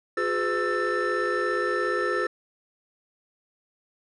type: tone cluster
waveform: triangle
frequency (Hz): 357.1 / 414.2 / 506 / 1321 / 1778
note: F4 / G#4 / B4 / E6 / A6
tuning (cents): +39 / -5 / +42 / +3 / +18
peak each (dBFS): -27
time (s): 0.17-2.27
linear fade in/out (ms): 5
effects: tanh soft clip ceiling -16 dBFS + resampled to 24000 Hz